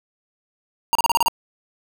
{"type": "tone bursts", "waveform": "square", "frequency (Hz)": 932.3, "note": "A#5", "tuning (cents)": 0, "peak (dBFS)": -15, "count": 7, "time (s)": [0.93, 1.282], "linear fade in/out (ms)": 0, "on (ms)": 22, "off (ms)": 33, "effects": []}